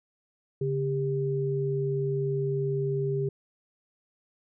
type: tone pair together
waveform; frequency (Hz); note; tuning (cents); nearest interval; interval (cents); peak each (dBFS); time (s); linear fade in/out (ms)
sine; 140.5 / 398.5; C#3 / G4; +24 / +28; octave + tritone; 1804; -28; 0.61-3.29; 5
effects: none

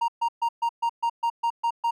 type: tone bursts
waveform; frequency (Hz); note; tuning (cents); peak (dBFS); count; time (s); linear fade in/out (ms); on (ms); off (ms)
triangle; 932.3; A#5; 0; -19; 10; 0.01-1.91; 10; 73; 130
effects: none

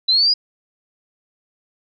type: linear sweep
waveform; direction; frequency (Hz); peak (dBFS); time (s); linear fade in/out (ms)
sine; up; 3951 to 4978; -12; 0.08-0.34; 10
effects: none

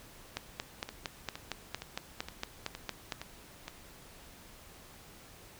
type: two click trains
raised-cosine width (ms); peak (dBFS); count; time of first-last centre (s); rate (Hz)
0.2; -17 / -23; 13 / 7; 0.37-3.122 / 0.89-3.681; 4.36 / 2.15
effects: pink hiss -54 dBFS RMS until 5.59 s

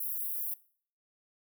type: high-pass noise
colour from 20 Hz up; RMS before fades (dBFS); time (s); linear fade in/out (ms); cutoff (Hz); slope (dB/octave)
white; -35; 0-0.54; 5; 11000; 48
effects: noise-tail reverb RT60 0.5 s tail -20 dB re dry

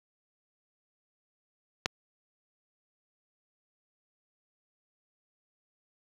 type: click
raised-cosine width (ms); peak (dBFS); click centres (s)
0.2; -8; 1.859
effects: high-pass 60 Hz 12 dB/octave + 8-bit

